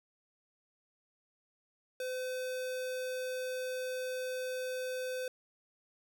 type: tone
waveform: square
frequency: 510 Hz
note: C5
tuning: 44 cents flat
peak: -36 dBFS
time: 2-5.28 s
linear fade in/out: 2 ms
effects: none